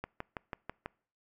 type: click train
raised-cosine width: 0.5 ms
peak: -22 dBFS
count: 6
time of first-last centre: 0.04-0.86 s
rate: 6.1 Hz
effects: noise-tail reverb RT60 0.5 s tail -25 dB re dry